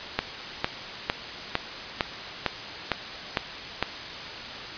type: click train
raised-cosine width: 0.3 ms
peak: -6 dBFS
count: 9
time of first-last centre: 0.19-3.826 s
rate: 2.2 Hz
effects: white hiss -36 dBFS RMS until 4.77 s + resampled to 11025 Hz